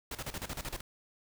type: noise with tremolo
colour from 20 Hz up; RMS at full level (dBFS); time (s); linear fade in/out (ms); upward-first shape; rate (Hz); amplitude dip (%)
pink; -38; 0.11-0.81; 5; square; 13; 80
effects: none